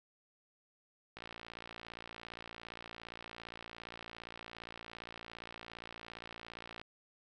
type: click train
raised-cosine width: 0.3 ms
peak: -30 dBFS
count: 325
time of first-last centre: 1.17-6.815 s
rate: 57.4 Hz
effects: none